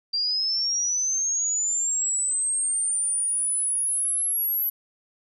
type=linear sweep; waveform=sine; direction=up; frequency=4699 to 11790 Hz; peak=-22 dBFS; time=0.13-4.7 s; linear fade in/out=10 ms; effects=none